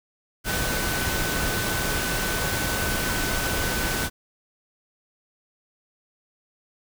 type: tone in noise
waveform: sine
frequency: 1510 Hz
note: F#6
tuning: 35 cents sharp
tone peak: -31 dBFS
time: 0.44-4.1 s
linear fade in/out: 50 ms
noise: pink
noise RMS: -26 dBFS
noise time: 0.44-4.1 s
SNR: -8 dB
effects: none